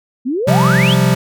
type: exponential sweep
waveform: sine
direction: up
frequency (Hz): 233.1 to 3600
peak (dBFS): -15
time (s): 0.25-0.95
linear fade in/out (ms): 20
type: chord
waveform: square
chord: C suspended fourth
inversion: none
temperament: equal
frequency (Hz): 130.81 / 174.61 / 196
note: C3 / F3 / G3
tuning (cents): 0 / 0 / 0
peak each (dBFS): -14 / -15 / -18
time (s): 0.47-1.15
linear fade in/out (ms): 10
type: click train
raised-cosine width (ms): 2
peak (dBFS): -23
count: 33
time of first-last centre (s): 0.59-1.109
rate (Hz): 61.7
effects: none